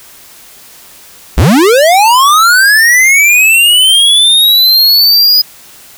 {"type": "linear sweep", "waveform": "square", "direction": "up", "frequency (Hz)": [40.66, 4981], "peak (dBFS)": -4, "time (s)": [1.37, 5.42], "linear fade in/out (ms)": 10, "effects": ["white hiss -36 dBFS RMS until 5.97 s"]}